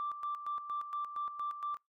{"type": "tone with tremolo", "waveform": "sine", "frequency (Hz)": 1174.7, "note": "D6", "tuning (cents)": 0, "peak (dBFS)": -33, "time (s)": [0, 1.77], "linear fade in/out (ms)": 0, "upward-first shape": "square", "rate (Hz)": 4.3, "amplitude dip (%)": 65, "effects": ["noise-tail reverb RT60 0.2 s tail -25 dB re dry", "tanh soft clip ceiling -29 dBFS"]}